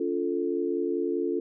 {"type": "chord", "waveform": "sine", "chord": "Db augmented", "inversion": "none", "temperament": "equal with one note detuned", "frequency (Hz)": [284.2, 349.2, 440], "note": ["Db4", "F4", "A4"], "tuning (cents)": [43, 0, 0], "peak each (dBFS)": [-31, -28, -30], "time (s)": [0, 1.4], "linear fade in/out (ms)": 5, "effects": []}